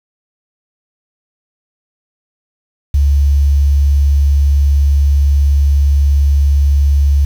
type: tone with quantisation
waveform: sine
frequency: 70.7 Hz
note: C#2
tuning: 35 cents sharp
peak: -7 dBFS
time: 2.94-7.25 s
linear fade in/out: 5 ms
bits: 6
effects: none